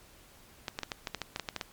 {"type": "clicks", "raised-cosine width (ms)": 0.2, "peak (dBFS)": -16, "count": 12, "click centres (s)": [0.682, 0.789, 0.833, 0.918, 1.072, 1.147, 1.217, 1.361, 1.397, 1.488, 1.563, 1.612], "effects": ["pink hiss -57 dBFS RMS until 1.72 s", "MP3 96 kbps"]}